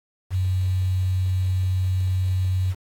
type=tone with quantisation; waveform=sine; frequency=92.9 Hz; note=F#2; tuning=7 cents sharp; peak=-19 dBFS; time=0.3-2.75 s; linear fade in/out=50 ms; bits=7; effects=AAC 64 kbps